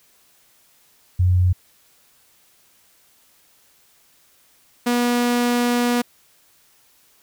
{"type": "tone pair in turn", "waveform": ["sine", "sawtooth"], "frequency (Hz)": [90.6, 241.9], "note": ["F#2", "B3"], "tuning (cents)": [-36, -36], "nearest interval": "octave + perfect fourth", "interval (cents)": 1700, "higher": "second", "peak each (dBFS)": -13, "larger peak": "neither", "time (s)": [[1.19, 1.53], [4.86, 6.02]], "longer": "second", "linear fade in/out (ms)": 10, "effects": ["white hiss -57 dBFS RMS until 7.22 s"]}